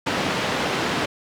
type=band-pass noise; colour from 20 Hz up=pink; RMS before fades=-24 dBFS; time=0.06-1.06 s; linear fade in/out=10 ms; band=180 to 3800 Hz; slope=12 dB/octave; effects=none